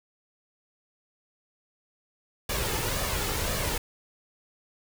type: noise with flanger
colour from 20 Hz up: pink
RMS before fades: -29 dBFS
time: 2.49-3.78 s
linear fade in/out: 5 ms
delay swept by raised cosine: 1.7 to 2.35 ms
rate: 1.9 Hz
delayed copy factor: +0.5
effects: none